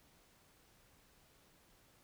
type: silence
effects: pink hiss -68 dBFS RMS until 2.03 s